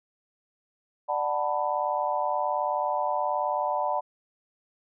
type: chord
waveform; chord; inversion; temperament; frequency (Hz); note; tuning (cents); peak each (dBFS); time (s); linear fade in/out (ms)
sine; B minor seventh; first; just; 592.7 / 740.8 / 889 / 987.8; D5 / F#5 / A5 / B5; +16 / +2 / +18 / 0; -30; 1.08-4.01; 20
effects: none